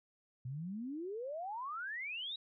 sine exponential sweep, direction up, 120.6 to 3901 Hz, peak -39 dBFS, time 0.45-2.36 s, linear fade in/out 5 ms, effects none

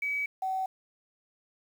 sine tone pair in turn, 2278 / 758.7 Hz, C#7 / F#5, +47 / +43 cents, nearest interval octave + perfect fifth, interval 1904 cents, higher first, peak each -28 dBFS, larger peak neither, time 0.02-0.26 / 0.42-0.66 s, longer neither, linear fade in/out 5 ms, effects 9-bit

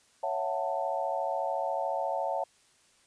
sine chord, F# minor seventh, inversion second, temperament just, 555 / 666 / 740 / 888 Hz, C#5 / E5 / F#5 / A5, +2 / +18 / 0 / +16 cents, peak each -34 dBFS, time 0.23-2.44 s, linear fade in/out 5 ms, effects white hiss -64 dBFS RMS until 3.06 s + resampled to 22050 Hz

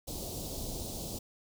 pink band-stop noise, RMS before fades -39 dBFS, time 0.07-1.19 s, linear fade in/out 10 ms, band 730 to 3900 Hz, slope 24 dB/octave, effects none

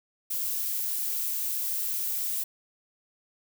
violet noise, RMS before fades -30 dBFS, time 0.3-2.44 s, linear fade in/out 10 ms, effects none

